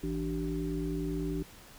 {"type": "harmonic tone with a mistuned harmonic", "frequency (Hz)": 54.8, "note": "A1", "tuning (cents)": -6, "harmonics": [1, 3, 5, 7], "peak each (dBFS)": [-37, -36, -35, -38], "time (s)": [0.03, 1.43], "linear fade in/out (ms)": 5, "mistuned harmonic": 5, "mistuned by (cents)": 120, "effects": ["pink hiss -53 dBFS RMS until 1.78 s"]}